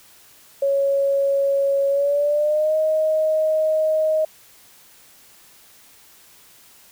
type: tone with pitch glide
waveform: sine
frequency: 554.4 to 625.9 Hz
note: C#5 to D#5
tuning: 0 to +10 cents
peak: -16 dBFS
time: 0.62-4.25 s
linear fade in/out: 5 ms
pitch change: +210 cents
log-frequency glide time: 1.89-2.76 s
effects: white hiss -50 dBFS RMS until 6.91 s